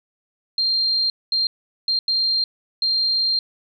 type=tone bursts at uneven times; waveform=sine; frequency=4186 Hz; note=C8; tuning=in tune; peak=-17 dBFS; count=5; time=0.58-1.1 / 1.32-1.47 / 1.88-1.99 / 2.08-2.44 / 2.82-3.39 s; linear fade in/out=2 ms; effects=none